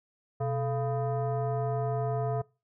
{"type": "tone with frequency modulation", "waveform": "sine", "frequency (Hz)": 126.8, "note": "B2", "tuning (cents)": 46, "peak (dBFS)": -27, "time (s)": [0.4, 2.42], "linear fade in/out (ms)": 10, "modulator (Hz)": 561, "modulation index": 1.1, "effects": ["noise-tail reverb RT60 0.3 s tail -23 dB re dry"]}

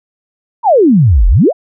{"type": "exponential two-way sweep", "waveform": "sine", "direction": "down then up", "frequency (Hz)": [996, 39.19, 778], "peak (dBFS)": -4, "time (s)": [0.63, 1.53], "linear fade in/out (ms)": 50, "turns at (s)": 1.28, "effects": []}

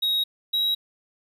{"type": "tone pair in turn", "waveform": "triangle", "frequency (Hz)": [3790, 3847], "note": ["A#7", "B7"], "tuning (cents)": [28, -46], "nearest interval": "unison", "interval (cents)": 26, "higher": "second", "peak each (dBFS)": -19, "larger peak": "neither", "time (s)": [[0.02, 0.24], [0.53, 0.75]], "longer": "neither", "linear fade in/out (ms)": 10, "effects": ["10-bit"]}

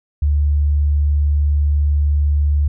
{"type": "tone", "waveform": "sine", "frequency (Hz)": 73.1, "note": "D2", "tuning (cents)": -7, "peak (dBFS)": -12, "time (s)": [0.22, 2.68], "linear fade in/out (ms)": 5, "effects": []}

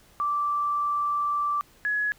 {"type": "tone pair in turn", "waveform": "sine", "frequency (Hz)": [1169, 1686.6], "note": ["D6", "G#6"], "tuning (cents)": [-8, 26], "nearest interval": "tritone", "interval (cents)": 634, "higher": "second", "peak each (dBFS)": -23, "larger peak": "neither", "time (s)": [[0.2, 1.61], [1.85, 2.12]], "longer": "first", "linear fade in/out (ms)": 0, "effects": ["pink hiss -57 dBFS RMS until 2.18 s"]}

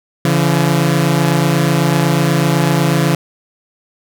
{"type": "tone pair together", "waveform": "sawtooth", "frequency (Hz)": [141.7, 169.75], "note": ["C#3", "F3"], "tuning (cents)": [38, -49], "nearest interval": "minor third", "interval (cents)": 313, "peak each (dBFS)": -10, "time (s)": [0.25, 3.15], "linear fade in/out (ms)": 2, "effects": []}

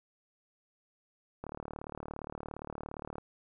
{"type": "click train", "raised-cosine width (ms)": 1, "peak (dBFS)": -26, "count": 66, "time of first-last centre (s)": [1.44, 3.183], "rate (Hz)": 37.3, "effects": []}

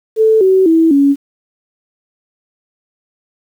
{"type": "tone with pitch steps", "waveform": "sine", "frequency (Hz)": [440, 378.6, 325.8, 280.4], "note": ["A4", "F#4", "E4", "C#4"], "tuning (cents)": [0, 40, -20, 20], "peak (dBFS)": -6, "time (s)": [0.16, 1.16], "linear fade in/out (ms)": 50, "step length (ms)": 250, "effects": ["7-bit"]}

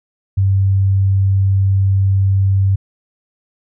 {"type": "tone", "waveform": "sine", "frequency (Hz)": 97.1, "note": "G2", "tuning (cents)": -16, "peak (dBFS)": -10, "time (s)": [0.37, 2.76], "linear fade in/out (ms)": 10, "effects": []}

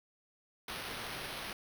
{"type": "noise with sample-and-hold", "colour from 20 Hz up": "violet", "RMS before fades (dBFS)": -42, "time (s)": [0.68, 1.53], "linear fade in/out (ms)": 2, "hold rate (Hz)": 7350, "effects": []}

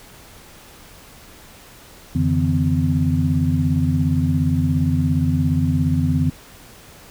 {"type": "tone cluster", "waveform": "sine", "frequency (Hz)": [88.1, 142.7, 159.9, 253.7], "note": ["F2", "D3", "D#3", "B3"], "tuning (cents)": [16, -49, 48, 47], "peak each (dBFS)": -21, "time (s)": [2.15, 6.3], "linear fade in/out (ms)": 5, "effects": ["pink hiss -44 dBFS RMS until 7.1 s"]}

